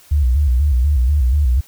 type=tone with vibrato; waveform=sine; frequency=67.4 Hz; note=C#2; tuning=48 cents flat; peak=-11 dBFS; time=0.11-1.61 s; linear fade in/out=10 ms; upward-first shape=square; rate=4.1 Hz; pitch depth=150 cents each way; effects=white hiss -47 dBFS RMS until 1.67 s